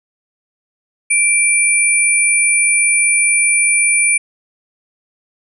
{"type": "tone pair together", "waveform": "sine", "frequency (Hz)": [2349, 9396], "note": ["D7", "D9"], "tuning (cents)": [0, 0], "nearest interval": "2 octaves", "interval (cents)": 2400, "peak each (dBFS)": -13, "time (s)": [1.1, 4.18], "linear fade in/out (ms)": 10, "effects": []}